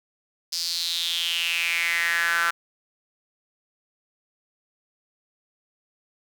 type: tone with high-pass filter sweep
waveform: sawtooth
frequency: 169.6 Hz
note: E3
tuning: 50 cents sharp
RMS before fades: -25 dBFS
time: 0.52-2.51 s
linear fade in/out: 10 ms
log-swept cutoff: 5000 to 1400 Hz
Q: 5.9
effects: none

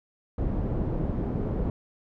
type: low-pass noise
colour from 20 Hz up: pink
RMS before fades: -28 dBFS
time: 0.38-1.7 s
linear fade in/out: 2 ms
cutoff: 430 Hz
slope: 12 dB/octave
effects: none

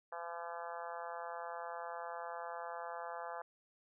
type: harmonic tone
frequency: 170 Hz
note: F3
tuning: 46 cents flat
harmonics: 3 / 4 / 5 / 6 / 7 / 8 / 9 / 10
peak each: -49 / -47 / -47 / -50 / -50 / -54 / -54 / -56 dBFS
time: 0.12-3.42 s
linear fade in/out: 5 ms
effects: none

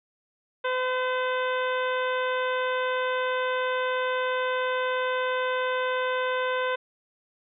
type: harmonic tone with a mistuned harmonic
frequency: 509 Hz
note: C5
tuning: 48 cents flat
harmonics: 1 / 2 / 3 / 4 / 5 / 6 / 7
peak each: -27 / -30 / -31 / -38 / -39 / -42 / -41 dBFS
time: 0.64-6.76 s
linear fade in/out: 10 ms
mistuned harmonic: 5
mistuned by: +16 cents
effects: none

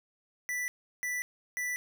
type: tone bursts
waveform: square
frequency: 1975.5 Hz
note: B6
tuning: in tune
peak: -32 dBFS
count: 3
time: 0.49-1.76 s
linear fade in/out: 0 ms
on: 190 ms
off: 350 ms
effects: none

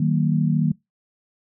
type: chord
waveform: sine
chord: D# minor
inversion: none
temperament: equal with one note detuned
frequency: 155.56 / 189.21 / 233.1 Hz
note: D#3 / F#3 / A#3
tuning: 0 / +39 / 0 cents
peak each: -19 / -23 / -23 dBFS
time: 0-0.72 s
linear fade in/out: 5 ms
effects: noise-tail reverb RT60 0.2 s tail -25 dB re dry

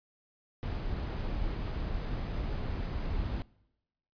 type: noise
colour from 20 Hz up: brown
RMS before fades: -34 dBFS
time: 0.63-3.42 s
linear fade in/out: 0 ms
effects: noise-tail reverb RT60 0.9 s tail -23 dB re dry + resampled to 11025 Hz

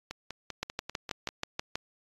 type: two click trains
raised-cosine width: 0.2 ms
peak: -20 / -14 dBFS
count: 7 / 8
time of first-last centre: 0.11-1.289 / 0.63-1.755 s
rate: 5.09 / 6.22 Hz
effects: AAC 32 kbps

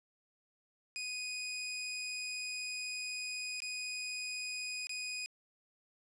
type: tone with dropouts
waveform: 20% pulse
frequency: 2489 Hz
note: D#7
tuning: in tune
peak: -33 dBFS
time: 0.96-5.26 s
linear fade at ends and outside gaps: 0 ms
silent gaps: 3.603-3.62 / 4.87-4.894 s
effects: low-pass 12000 Hz 12 dB/octave

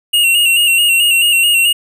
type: tone with vibrato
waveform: square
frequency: 2794 Hz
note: F7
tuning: in tune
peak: -9 dBFS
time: 0.13-1.73 s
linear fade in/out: 10 ms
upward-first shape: square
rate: 4.6 Hz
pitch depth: 41 cents each way
effects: none

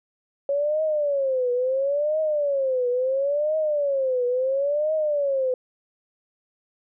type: tone with vibrato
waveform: sine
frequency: 554.4 Hz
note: C#5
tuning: in tune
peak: -20 dBFS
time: 0.49-5.54 s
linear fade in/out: 2 ms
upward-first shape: triangle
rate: 0.73 Hz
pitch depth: 230 cents each way
effects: none

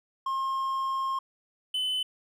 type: tone pair in turn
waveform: triangle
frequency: 1069 / 3024 Hz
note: C6 / F#7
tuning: +37 / +37 cents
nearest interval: octave + tritone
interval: 1800 cents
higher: second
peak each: -25 dBFS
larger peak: neither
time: 0.26-1.19 / 1.74-2.03 s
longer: first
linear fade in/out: 5 ms
effects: none

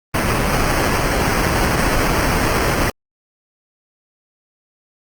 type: noise with sample-and-hold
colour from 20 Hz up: pink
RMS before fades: -17 dBFS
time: 0.14-2.9 s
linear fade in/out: 2 ms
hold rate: 3675 Hz
effects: Opus 24 kbps

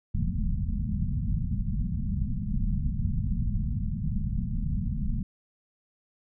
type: low-pass noise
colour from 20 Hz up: pink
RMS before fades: -28 dBFS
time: 0.14-5.23 s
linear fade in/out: 5 ms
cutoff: 230 Hz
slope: 96 dB/octave
effects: none

